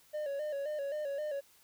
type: tone with vibrato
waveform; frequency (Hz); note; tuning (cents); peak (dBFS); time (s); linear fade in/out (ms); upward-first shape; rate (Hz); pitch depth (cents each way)
triangle; 581; D5; -19; -32; 0.13-1.41; 20; square; 3.8; 70
effects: white hiss -64 dBFS RMS until 1.63 s